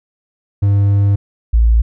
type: tone pair in turn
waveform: triangle / sine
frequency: 100.4 / 56.66 Hz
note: G2 / A#1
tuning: +42 / -49 cents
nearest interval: minor seventh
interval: 991 cents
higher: first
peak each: -7 dBFS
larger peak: neither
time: 0.62-1.16 / 1.53-1.82 s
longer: first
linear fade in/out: 10 ms
effects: none